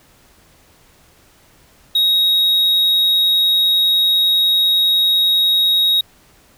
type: tone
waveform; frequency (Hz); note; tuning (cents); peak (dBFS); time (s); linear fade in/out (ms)
triangle; 3782; A#7; +24; -10; 1.95-6.01; 5
effects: pink hiss -51 dBFS RMS until 6.57 s